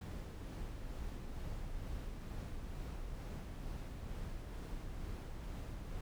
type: noise with tremolo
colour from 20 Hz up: brown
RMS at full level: -43 dBFS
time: 0.01-6.01 s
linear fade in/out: 5 ms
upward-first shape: sine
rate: 2.2 Hz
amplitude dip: 25%
effects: none